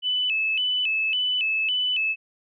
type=tone with vibrato; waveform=sine; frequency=2794 Hz; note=F7; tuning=in tune; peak=-21 dBFS; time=0.02-2.16 s; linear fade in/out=50 ms; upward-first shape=square; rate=1.8 Hz; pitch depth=120 cents each way; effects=none